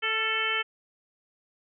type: harmonic tone with a mistuned harmonic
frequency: 440 Hz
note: A4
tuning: in tune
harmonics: 1 / 2 / 3 / 4 / 5 / 6 / 7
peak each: -37 / -41 / -32 / -32 / -31 / -32 / -31 dBFS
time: 0.02-0.63 s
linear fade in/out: 20 ms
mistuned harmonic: 3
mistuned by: +35 cents
effects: none